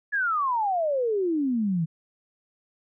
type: exponential sweep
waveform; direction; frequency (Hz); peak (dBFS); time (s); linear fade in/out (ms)
sine; down; 1725 to 155.56; -22; 0.12-1.86; 20
effects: none